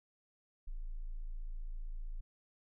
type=tone; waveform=sine; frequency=27.66 Hz; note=A0; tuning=10 cents sharp; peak=-38 dBFS; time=0.67-2.21 s; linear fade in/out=10 ms; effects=none